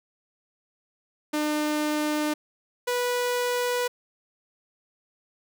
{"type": "tone pair in turn", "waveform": "sawtooth", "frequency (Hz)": [301.4, 490.6], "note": ["D4", "B4"], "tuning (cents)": [45, -12], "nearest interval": "minor sixth", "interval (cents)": 843, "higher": "second", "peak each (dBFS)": -20, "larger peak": "neither", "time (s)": [[1.33, 2.34], [2.87, 3.88]], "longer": "neither", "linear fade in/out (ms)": 10, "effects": []}